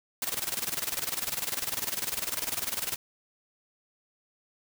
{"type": "noise with tremolo", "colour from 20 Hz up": "white", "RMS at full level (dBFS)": -30, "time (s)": [0.22, 2.96], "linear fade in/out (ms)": 2, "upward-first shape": "square", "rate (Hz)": 20, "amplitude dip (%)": 75, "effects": []}